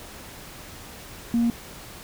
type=tone; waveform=sine; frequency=234.4 Hz; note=A#3; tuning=10 cents sharp; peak=-17 dBFS; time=1.34-1.5 s; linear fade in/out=0 ms; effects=tanh soft clip ceiling -15 dBFS + pink hiss -42 dBFS RMS until 2.03 s